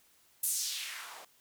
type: noise with band-pass filter sweep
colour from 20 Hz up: blue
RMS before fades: -37 dBFS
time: 0.43-1.25 s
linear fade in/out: 5 ms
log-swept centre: 11000 to 600 Hz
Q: 1.9
effects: white hiss -66 dBFS RMS until 1.4 s